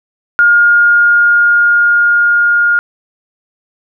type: tone with level ramp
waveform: sine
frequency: 1420 Hz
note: F6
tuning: 28 cents sharp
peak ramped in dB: -4 to -7 dBFS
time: 0.39-2.79 s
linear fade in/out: 0 ms
effects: none